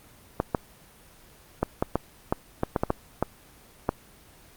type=clicks; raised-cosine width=1 ms; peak=-8 dBFS; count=12; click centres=0.401 / 0.548 / 1.63 / 1.825 / 1.956 / 2.325 / 2.634 / 2.762 / 2.835 / 2.904 / 3.226 / 3.891 s; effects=pink hiss -53 dBFS RMS until 4.56 s + Opus 24 kbps